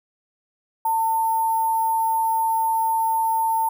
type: tone with sample-and-hold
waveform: sine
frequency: 898 Hz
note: A5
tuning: 35 cents sharp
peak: -18 dBFS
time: 0.85-3.69 s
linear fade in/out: 5 ms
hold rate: 11025 Hz
effects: none